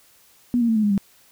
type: tone with pitch steps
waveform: sine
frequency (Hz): 243.3 / 233.5 / 224.1 / 215.1 / 206.5 / 198.19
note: B3 / A#3 / A3 / A3 / G#3 / G3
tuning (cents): -26 / +3 / +32 / -39 / -10 / +19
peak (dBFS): -16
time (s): 0.54-0.978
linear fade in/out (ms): 0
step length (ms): 73
effects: white hiss -55 dBFS RMS until 1.31 s